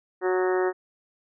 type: harmonic tone with a mistuned harmonic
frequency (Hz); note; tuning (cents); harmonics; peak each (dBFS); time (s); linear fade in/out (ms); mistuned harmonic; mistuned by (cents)
184.4; F#3; -6; 2 / 3 / 4 / 5 / 6 / 7 / 8 / 9 / 10; -22 / -32 / -32 / -35 / -38 / -37 / -38 / -40 / -36; 0.21-0.73; 50; 7; -20
effects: none